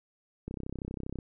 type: click train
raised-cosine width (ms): 3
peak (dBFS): -24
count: 24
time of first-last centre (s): 0.48-1.188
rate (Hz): 32.5
effects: none